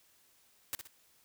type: noise with echo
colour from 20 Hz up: white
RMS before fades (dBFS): -36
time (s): 0.73-0.75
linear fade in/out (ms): 0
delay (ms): 61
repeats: 2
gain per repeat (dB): -8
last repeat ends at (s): 0.872
effects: white hiss -67 dBFS RMS until 1.24 s